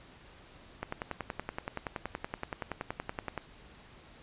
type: click train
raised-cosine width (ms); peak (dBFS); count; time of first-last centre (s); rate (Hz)
0.5; -19; 28; 0.83-3.377; 10.6
effects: pink hiss -55 dBFS RMS until 4.22 s + resampled to 8000 Hz